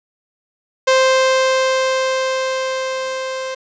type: tone with level ramp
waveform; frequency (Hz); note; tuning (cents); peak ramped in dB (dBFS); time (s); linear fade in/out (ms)
sawtooth; 523.3; C5; 0; -6 to -19; 0.87-3.55; 10
effects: resampled to 16000 Hz + 7-bit